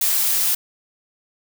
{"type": "noise", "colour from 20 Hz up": "blue", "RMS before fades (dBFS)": -19, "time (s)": [0.01, 0.55], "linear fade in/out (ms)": 5, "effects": []}